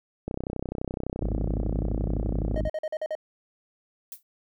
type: click train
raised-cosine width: 2 ms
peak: -17 dBFS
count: 75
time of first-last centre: 0.28-2.607 s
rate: 31.8 Hz
type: harmonic tone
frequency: 51.91 Hz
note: G#1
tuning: in tune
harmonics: 1 / 2 / 3 / 4 / 5 / 6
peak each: -27 / -33 / -37 / -39 / -41 / -43 dBFS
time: 1.21-2.69 s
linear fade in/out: 5 ms
type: tone bursts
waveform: triangle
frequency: 622.3 Hz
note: D#5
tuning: in tune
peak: -25 dBFS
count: 7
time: 2.56-3.152 s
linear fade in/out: 2 ms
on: 46 ms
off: 45 ms
type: noise with exponential decay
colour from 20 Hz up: violet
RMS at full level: -34 dBFS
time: 4.12-4.23 s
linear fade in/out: 2 ms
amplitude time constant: 22 ms
effects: none